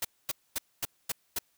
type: noise bursts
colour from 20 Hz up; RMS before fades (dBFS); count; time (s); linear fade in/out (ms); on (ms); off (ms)
white; -31; 6; 0.02-1.388; 5; 28; 240
effects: white hiss -71 dBFS RMS until 1.57 s